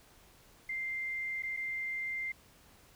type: tone with dropouts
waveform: sine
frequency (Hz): 2093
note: C7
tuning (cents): 0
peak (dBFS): -34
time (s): 0.69-2.32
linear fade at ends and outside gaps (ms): 5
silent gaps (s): 1.424-1.433 / 1.566-1.571
effects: pink hiss -61 dBFS RMS until 2.95 s